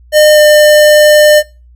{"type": "tone with pitch glide", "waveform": "square", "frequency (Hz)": [607, 601.8], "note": ["D#5", "D5"], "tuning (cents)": [-43, 42], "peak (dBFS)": -3, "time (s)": [0.12, 1.43], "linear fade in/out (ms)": 50, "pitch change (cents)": -15, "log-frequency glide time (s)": [0.33, 0.4], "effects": ["noise-tail reverb RT60 0.3 s tail -21 dB re dry", "added 60 Hz sine -37 dBFS peak until 1.75 s"]}